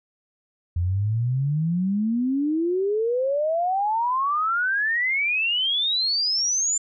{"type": "exponential sweep", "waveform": "sine", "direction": "up", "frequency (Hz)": [84, 7230], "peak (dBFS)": -20, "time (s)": [0.76, 6.78], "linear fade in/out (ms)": 5, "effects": []}